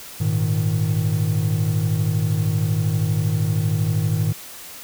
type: chord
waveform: triangle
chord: Ab suspended second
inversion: none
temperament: equal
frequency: 103.83 / 116.54 / 155.56 Hz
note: Ab2 / Bb2 / Eb3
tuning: 0 / 0 / 0 cents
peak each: -19 / -22 / -19 dBFS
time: 0.2-4.33 s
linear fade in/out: 10 ms
effects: tanh soft clip ceiling -7 dBFS + white hiss -38 dBFS RMS until 4.83 s